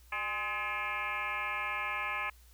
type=tone with frequency modulation; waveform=sine; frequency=1705 Hz; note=G#6; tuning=45 cents sharp; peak=-32 dBFS; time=0.12-2.3 s; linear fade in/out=5 ms; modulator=221 Hz; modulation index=3.9; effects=added 60 Hz sine -56 dBFS peak until 2.53 s + white hiss -64 dBFS RMS until 2.53 s